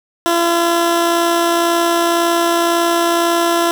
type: tone with amplitude modulation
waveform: 15% pulse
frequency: 339.9 Hz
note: F4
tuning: 47 cents flat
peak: -5 dBFS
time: 0.26-3.71 s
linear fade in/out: 0 ms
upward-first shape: sine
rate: 61.9 Hz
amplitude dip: 25%
effects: none